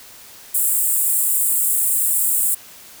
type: high-pass noise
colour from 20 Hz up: pink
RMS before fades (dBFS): -18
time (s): 0.54-2.55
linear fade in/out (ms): 10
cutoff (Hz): 7600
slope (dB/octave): 96
effects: white hiss -42 dBFS RMS until 3 s